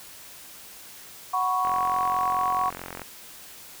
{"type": "chord", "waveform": "sine", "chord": "F# suspended fourth", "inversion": "none", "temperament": "just", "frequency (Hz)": [740, 986.7, 1110], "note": ["F#5", "B5", "C#6"], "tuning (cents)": [0, -2, 2], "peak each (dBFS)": [-27, -30, -24], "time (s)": [1.33, 2.7], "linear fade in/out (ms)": 10}
{"type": "click train", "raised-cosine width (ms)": 0.5, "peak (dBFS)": -20, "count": 62, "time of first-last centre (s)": [1.65, 3.018], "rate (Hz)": 44.6}
{"effects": ["white hiss -45 dBFS RMS until 3.8 s"]}